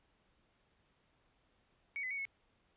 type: tone with pitch steps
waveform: sine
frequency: 2236 / 2022 / 2232 / 2193 Hz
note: C#7 / B6 / C#7 / C#7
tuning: +14 / +40 / +11 / -19 cents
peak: -37 dBFS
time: 1.96-2.252 s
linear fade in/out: 0 ms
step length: 73 ms
effects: pink hiss -74 dBFS RMS until 2.76 s + resampled to 8000 Hz